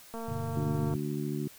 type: click train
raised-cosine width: 1 ms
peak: -27 dBFS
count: 183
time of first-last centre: 0.14-0.938 s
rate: 228 Hz
type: chord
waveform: triangle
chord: G major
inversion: none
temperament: equal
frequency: 98 / 123.47 / 146.83 Hz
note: G2 / B2 / D3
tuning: 0 / 0 / 0 cents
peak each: -36 dBFS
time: 0.28-0.96 s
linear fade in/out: 5 ms
type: harmonic tone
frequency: 73.6 Hz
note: D2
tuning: 4 cents sharp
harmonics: 2 / 3 / 4 / 5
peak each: -34 / -36 / -37 / -38 dBFS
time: 0.56-1.48 s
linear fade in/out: 5 ms
effects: white hiss -53 dBFS RMS until 1.58 s